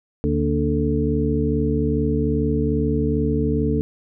harmonic tone with a mistuned harmonic, 73.42 Hz, D2, in tune, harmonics 1 / 2 / 3 / 4 / 6, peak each -24 / -24 / -24 / -24 / -24 dBFS, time 0.24-3.81 s, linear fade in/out 0 ms, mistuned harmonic 3, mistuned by +84 cents, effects none

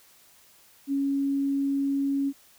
sine tone, 277.2 Hz, C#4, in tune, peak -23 dBFS, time 0.87-2.33 s, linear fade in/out 50 ms, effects white hiss -57 dBFS RMS until 2.58 s

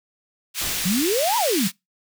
pink high-pass noise, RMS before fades -26 dBFS, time 0.54-1.72 s, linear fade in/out 50 ms, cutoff 2500 Hz, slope 12 dB/octave
pink noise with exponential decay, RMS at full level -31 dBFS, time 0.61-1.72 s, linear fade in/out 5 ms, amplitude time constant 240 ms
sine exponential two-way sweep, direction up then down, 167.7 to 995 to 170.4 Hz, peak -19 dBFS, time 0.85-1.68 s, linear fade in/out 10 ms, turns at 1.37 s
effects noise-tail reverb RT60 0.2 s tail -24 dB re dry

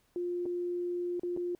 sine tone with dropouts, 352.4 Hz, F4, 16 cents sharp, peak -31 dBFS, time 0.16-1.55 s, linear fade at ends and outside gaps 1 ms, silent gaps 0.456-0.461 / 1.196-1.233 / 1.365-1.373 s, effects pink hiss -71 dBFS RMS until 1.59 s

